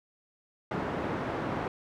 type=band-pass noise; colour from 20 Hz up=pink; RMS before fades=-33 dBFS; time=0.71-1.68 s; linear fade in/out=2 ms; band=140 to 1300 Hz; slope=12 dB/octave; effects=none